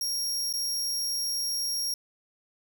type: tone with dropouts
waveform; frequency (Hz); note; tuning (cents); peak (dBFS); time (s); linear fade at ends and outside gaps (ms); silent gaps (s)
sawtooth; 5588; F8; 0; -25; 0.01-1.94; 2; 0.528-0.537
effects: none